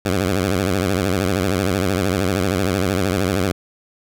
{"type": "tone with vibrato", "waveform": "10% pulse", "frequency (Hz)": 94.6, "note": "F#2", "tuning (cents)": 39, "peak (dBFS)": -9, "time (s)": [0.05, 3.52], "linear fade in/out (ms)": 5, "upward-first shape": "sine", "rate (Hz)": 13, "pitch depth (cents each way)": 150, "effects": []}